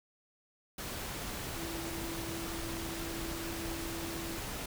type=tone in noise; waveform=sine; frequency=332.6 Hz; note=E4; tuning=16 cents sharp; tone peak=-41 dBFS; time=1.56-4.38 s; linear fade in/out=5 ms; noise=pink; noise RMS=-40 dBFS; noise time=0.78-4.66 s; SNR=-4 dB; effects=none